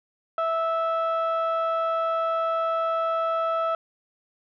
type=tone pair together; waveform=sine; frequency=656 / 1312 Hz; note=E5 / E6; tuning=-9 / -9 cents; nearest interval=octave; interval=1200 cents; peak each=-23 dBFS; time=0.38-3.75 s; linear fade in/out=2 ms; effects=tanh soft clip ceiling -19 dBFS